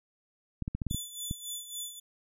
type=clicks; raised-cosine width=5 ms; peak=-20 dBFS; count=8; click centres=0.623 / 0.679 / 0.75 / 0.818 / 0.867 / 0.911 / 0.946 / 1.311 s
type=tone with tremolo; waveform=15% pulse; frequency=3481 Hz; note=A7; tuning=19 cents flat; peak=-28 dBFS; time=0.9-2 s; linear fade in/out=10 ms; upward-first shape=sine; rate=3.6 Hz; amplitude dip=70%
effects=none